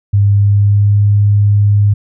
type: tone with pitch glide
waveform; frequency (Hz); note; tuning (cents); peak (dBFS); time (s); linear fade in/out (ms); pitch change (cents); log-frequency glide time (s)
sine; 101 to 102.59; G#2 to G#2; -48 to -21; -6; 0.13-1.94; 10; +27; 0.27-1
effects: none